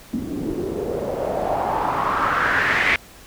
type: noise with low-pass filter sweep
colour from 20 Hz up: white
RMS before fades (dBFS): -22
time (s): 0.13-2.96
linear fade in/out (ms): 2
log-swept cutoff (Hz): 250 to 2200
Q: 4.1
effects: pink hiss -45 dBFS RMS until 3.26 s